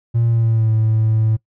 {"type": "tone with pitch glide", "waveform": "triangle", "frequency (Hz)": [116.54, 110.13], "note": ["A#2", "A2"], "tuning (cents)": [0, 2], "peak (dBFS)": -10, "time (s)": [0.14, 1.37], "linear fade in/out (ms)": 20, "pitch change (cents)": -98, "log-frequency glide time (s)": [0.26, 0.71], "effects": ["noise-tail reverb RT60 0.1 s tail -22 dB re dry", "tanh soft clip ceiling -7 dBFS"]}